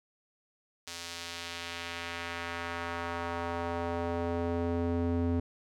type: tone with band-pass filter sweep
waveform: square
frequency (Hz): 85.3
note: F2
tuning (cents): -40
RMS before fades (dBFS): -34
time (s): 0.87-5.4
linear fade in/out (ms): 5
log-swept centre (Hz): 5500 to 250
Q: 1
effects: none